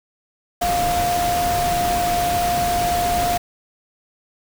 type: tone in noise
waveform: sine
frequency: 703 Hz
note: F5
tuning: 11 cents sharp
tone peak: -18 dBFS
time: 0.61-3.38 s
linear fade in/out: 10 ms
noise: pink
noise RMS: -25 dBFS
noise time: 0.61-3.38 s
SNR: +4 dB
effects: none